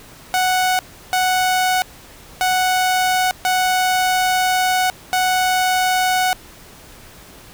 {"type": "tone bursts at uneven times", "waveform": "sawtooth", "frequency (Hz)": 740, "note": "F#5", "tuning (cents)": 0, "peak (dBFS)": -11, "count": 5, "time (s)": [[0.34, 0.79], [1.13, 1.82], [2.41, 3.31], [3.45, 4.9], [5.13, 6.33]], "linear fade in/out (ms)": 0, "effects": ["pink hiss -42 dBFS RMS until 7.53 s"]}